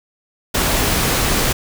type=noise; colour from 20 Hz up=pink; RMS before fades=-17 dBFS; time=0.54-1.53 s; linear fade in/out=10 ms; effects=none